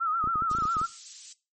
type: tone with vibrato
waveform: sine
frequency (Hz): 1301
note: E6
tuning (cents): -23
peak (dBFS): -24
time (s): 0-0.87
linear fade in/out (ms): 20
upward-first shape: sine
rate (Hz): 7.3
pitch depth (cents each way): 89
type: clicks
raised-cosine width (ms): 3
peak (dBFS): -25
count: 11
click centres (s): 0.241 / 0.274 / 0.357 / 0.422 / 0.514 / 0.55 / 0.586 / 0.623 / 0.654 / 0.768 / 0.815
type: high-pass noise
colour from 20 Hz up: white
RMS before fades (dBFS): -41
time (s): 0.5-1.33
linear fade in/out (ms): 5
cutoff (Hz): 4800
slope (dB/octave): 12
effects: noise-tail reverb RT60 0.3 s tail -19 dB re dry + MP3 32 kbps